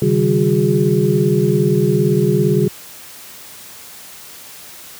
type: tone cluster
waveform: sine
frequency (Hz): 135.7 / 153.3 / 193.7 / 362.8 / 413.4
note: C#3 / D#3 / G3 / F#4 / G#4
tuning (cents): -36 / -25 / -20 / -34 / -8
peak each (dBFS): -18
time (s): 0.02-2.68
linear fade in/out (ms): 2
effects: white hiss -37 dBFS RMS until 4.99 s + high-pass 60 Hz 12 dB/octave